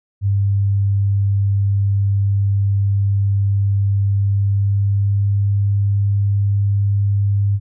sine tone with pitch glide, 99.6 to 100.58 Hz, G2 to G2, +28 to +45 cents, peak -13 dBFS, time 0.21-7.6 s, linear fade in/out 50 ms, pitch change +17 cents, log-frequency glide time 4.23-5.5 s, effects none

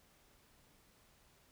silence, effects pink hiss -68 dBFS RMS until 1.51 s

